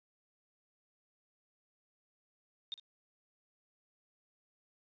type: tone with echo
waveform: sine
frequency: 3663 Hz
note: A#7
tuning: 31 cents flat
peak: -37 dBFS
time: 2.72-2.74 s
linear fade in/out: 0 ms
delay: 57 ms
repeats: 1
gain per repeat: -15 dB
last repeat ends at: 2.797 s
effects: resampled to 16000 Hz + 12-bit